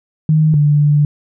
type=tone pair in turn; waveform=sine; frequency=155.56 / 147.3 Hz; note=D#3 / D3; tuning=0 / +6 cents; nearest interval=minor second; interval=94 cents; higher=first; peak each=-8 dBFS; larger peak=neither; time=0.29-0.54 / 0.54-1.05 s; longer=second; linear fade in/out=2 ms; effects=none